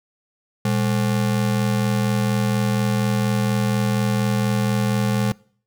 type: ring-modulated tone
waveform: square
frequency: 161.2 Hz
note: E3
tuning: 38 cents flat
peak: -16 dBFS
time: 0.65-5.32 s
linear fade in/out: 0 ms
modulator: 42.1 Hz
effects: noise-tail reverb RT60 0.5 s tail -23 dB re dry